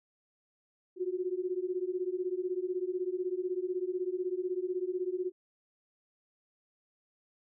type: beating tone pair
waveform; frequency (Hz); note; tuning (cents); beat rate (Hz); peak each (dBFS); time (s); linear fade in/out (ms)
sine; 357.3 / 373.3; F4 / F#4; +40 / +15; 16; -34 / -34; 0.96-5.32; 50
effects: none